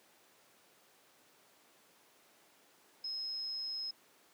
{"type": "tone", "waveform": "sine", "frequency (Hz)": 5140, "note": "E8", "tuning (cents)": -45, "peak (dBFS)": -37, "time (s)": [3.04, 3.91], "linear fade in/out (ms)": 5, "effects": ["pink hiss -65 dBFS RMS until 4.33 s", "high-pass 300 Hz 12 dB/octave"]}